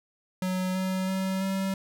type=tone with pitch steps; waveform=square; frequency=185 / 187.47 / 189.98 / 192.52 Hz; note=F#3 / F#3 / F#3 / G3; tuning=0 / +23 / +46 / -31 cents; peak=-27 dBFS; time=0.42-1.74 s; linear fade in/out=2 ms; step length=330 ms; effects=none